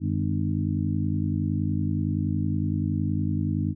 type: harmonic tone with a mistuned harmonic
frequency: 50.7 Hz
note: G#1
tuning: 41 cents flat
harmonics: 2 / 3 / 4 / 5 / 6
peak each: -27 / -29 / -30 / -31 / -32 dBFS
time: 0-3.75 s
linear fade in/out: 50 ms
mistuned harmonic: 2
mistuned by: -130 cents
effects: none